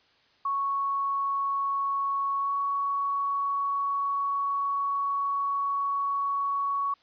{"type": "tone with pitch glide", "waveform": "sine", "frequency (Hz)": [1108.7, 1118.3], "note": ["C#6", "C#6"], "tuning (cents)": [0, 15], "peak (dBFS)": -25, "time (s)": [0.45, 6.94], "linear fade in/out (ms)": 5, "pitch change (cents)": 15, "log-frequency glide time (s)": [2.39, 2.53], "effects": ["white hiss -63 dBFS RMS until 7.02 s", "resampled to 11025 Hz"]}